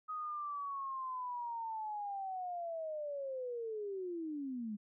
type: linear sweep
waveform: sine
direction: down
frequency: 1260 to 202.1 Hz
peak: -38 dBFS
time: 0.08-4.77 s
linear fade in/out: 20 ms
effects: none